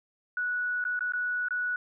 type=tone with dropouts; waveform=sine; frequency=1471 Hz; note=F#6; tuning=11 cents flat; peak=-27 dBFS; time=0.37-1.76 s; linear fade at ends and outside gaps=2 ms; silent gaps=0.841-0.851 / 0.992-1.007 / 1.122-1.135 / 1.485-1.507 s; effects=none